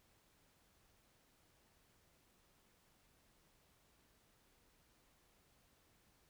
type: silence
effects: pink hiss -73 dBFS RMS until 6.29 s